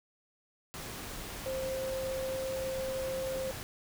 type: tone in noise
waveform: sine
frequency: 527 Hz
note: C5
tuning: 12 cents sharp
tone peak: -33 dBFS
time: 1.46-3.51 s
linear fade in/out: 0 ms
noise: pink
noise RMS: -42 dBFS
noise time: 0.74-3.63 s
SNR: +6 dB
effects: none